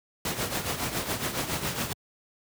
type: noise with tremolo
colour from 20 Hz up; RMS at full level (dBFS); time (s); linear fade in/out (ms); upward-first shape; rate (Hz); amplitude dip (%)
pink; -27; 0.25-1.93; 2; triangle; 7.2; 70
effects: high-pass 80 Hz 12 dB/octave